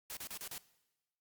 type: noise bursts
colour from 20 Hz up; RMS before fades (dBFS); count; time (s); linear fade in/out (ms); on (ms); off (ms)
white; -44; 5; 0.1-0.58; 0; 68; 35
effects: noise-tail reverb RT60 1.0 s tail -19 dB re dry + Opus 48 kbps